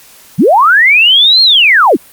sine linear two-way sweep, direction up then down, 125.6 to 4287 to 166.7 Hz, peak -3 dBFS, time 0.38-1.97 s, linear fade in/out 20 ms, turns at 1.42 s, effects white hiss -39 dBFS RMS until 2.12 s + Opus 48 kbps

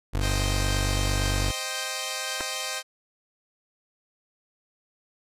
25% pulse tone, 48.82 Hz, G1, 6 cents flat, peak -20 dBFS, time 0.13-1.52 s, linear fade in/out 20 ms
5% pulse chord, C minor, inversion none, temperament equal, 523.3 / 622.3 / 784 Hz, C5 / Eb5 / G5, 0 / 0 / 0 cents, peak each -22 dBFS, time 0.2-2.83 s, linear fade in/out 50 ms
clicks, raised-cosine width 0.5 ms, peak -16 dBFS, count 2, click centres 2.406 / 2.409 s
effects resampled to 32000 Hz

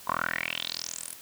10% pulse tone with band-pass filter sweep, 41.56 Hz, E1, 15 cents sharp, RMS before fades -33 dBFS, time 0.07-1.14 s, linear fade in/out 10 ms, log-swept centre 1000 to 11000 Hz, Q 6.6, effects white hiss -48 dBFS RMS until 1.21 s

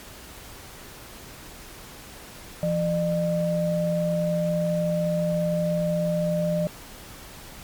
sine tone pair together, 169.49 / 604 Hz, E3 / D5, +48 / +48 cents, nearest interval octave + minor seventh, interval 2200 cents, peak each -24 dBFS, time 2.63-6.67 s, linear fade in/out 0 ms, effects pink hiss -43 dBFS RMS until 7.63 s + MP3 96 kbps

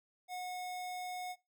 square tone, 728 Hz, F#5, 28 cents flat, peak -40 dBFS, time 0.28-1.36 s, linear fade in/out 50 ms, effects noise-tail reverb RT60 0.2 s tail -19 dB re dry

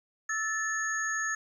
sine tone cluster, 1314 / 1754 / 6600 Hz, E6 / A6 / G#8, -6 / -6 / -12 cents, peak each -36 / -30 / -36 dBFS, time 0.29-1.35 s, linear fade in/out 5 ms, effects 10-bit

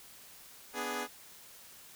10% pulse chord, G# diminished, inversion first, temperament equal, 246.9 / 293.7 / 415.3 Hz, B3 / D4 / G#4, 0 / 0 / 0 cents, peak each -31 / -34 / -29 dBFS, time 0.73-1.08 s, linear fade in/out 50 ms, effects white hiss -54 dBFS RMS until 1.95 s

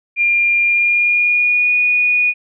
sine tone with pitch glide, 2400 to 2460 Hz, D7 to D#7, +37 to -20 cents, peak -11 dBFS, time 0.16-2.34 s, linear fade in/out 50 ms, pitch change +43 cents, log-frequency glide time 0.66-1.74 s, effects none

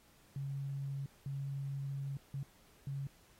sine tone bursts at uneven times, 138.4 Hz, C#3, 2 cents flat, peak -37 dBFS, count 4, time 0.36-1.06 / 1.26-2.17 / 2.34-2.43 / 2.87-3.07 s, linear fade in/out 2 ms, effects pink hiss -66 dBFS RMS until 3.39 s + AAC 48 kbps

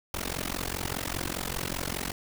pink noise with amplitude modulation, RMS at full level -29 dBFS, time 0.14-2.12 s, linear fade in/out 2 ms, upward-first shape sine, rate 45 Hz, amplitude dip 100%, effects none

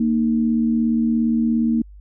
sine tone pair together, 230.6 / 307.8 Hz, A#3 / D#4, -19 / -19 cents, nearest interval perfect fourth, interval 500 cents, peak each -16 / -24 dBFS, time 0-1.82 s, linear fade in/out 5 ms, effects added 50 Hz sine -39 dBFS peak until 2 s

